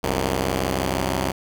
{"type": "tone pair together", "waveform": "5% pulse", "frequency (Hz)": [66.07, 92.4], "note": ["C2", "F#2"], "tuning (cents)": [17, -2], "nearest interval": "tritone", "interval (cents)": 581, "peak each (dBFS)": [-12, -14], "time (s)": [0.03, 1.32], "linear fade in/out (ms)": 10, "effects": []}